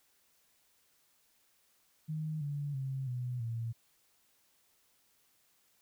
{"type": "tone with pitch steps", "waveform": "sine", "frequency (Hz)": [155.56, 144.31, 133.87, 124.18, 115.2], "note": ["D#3", "D3", "C3", "B2", "A#2"], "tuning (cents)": [0, -30, 40, 10, -20], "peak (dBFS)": -34, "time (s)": [2.08, 3.73], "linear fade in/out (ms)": 20, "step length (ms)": 330, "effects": ["white hiss -71 dBFS RMS until 5.81 s"]}